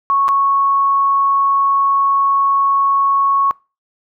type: tone with dropouts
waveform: sine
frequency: 1105 Hz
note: C#6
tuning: 6 cents flat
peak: -11 dBFS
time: 0.1-3.51 s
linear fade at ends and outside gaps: 0 ms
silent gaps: 0.282-0.288 s
effects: noise-tail reverb RT60 0.3 s tail -24 dB re dry